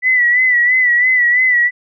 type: tone with vibrato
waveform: sine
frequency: 1975.5 Hz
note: B6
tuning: in tune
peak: -9 dBFS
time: 0.02-1.71 s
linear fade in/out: 50 ms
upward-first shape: sine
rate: 3 Hz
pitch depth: 58 cents each way
effects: none